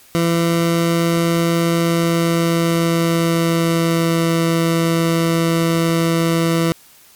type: tone with pitch glide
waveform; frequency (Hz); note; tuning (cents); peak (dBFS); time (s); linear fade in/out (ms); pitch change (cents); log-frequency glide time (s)
20% pulse; 168.1 to 165.88; E3 to E3; +34 to +11; -9; 0.15-6.72; 0; -23; 1.74-4.32
effects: white hiss -47 dBFS RMS until 7.15 s + MP3 96 kbps